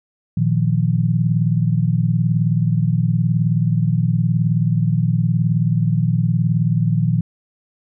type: chord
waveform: sine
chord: Bb suspended fourth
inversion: none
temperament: equal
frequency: 116.54 / 155.56 / 174.61 Hz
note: Bb2 / Eb3 / F3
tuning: 0 / 0 / 0 cents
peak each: -18 / -18 / -20 dBFS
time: 0.37-7.21 s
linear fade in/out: 5 ms
effects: none